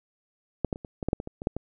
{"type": "clicks", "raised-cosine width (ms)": 2, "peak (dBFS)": [-10, -14, -26, -25, -18, -13, -9, -20, -22, -22, -10, -18], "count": 12, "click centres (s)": [0.647, 0.728, 0.759, 0.848, 1.028, 1.086, 1.131, 1.201, 1.274, 1.419, 1.471, 1.566], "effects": []}